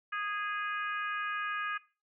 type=harmonic tone; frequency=412.9 Hz; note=G#4; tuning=10 cents flat; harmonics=3 / 4 / 5 / 6 / 7; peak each=-36 / -36 / -46 / -43 / -49 dBFS; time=0.12-1.78 s; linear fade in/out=10 ms; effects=noise-tail reverb RT60 0.3 s tail -17 dB re dry